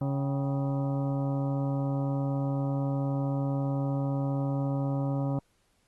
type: harmonic tone with a mistuned harmonic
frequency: 138.59 Hz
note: C#3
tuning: in tune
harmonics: 1 / 2 / 3 / 4 / 5 / 6 / 7 / 8 / 9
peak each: -28 / -32 / -47 / -37 / -49 / -42 / -46 / -55 / -49 dBFS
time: 0.01-5.39 s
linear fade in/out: 2 ms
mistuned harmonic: 6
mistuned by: -99 cents
effects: pink hiss -70 dBFS RMS until 5.87 s + Opus 32 kbps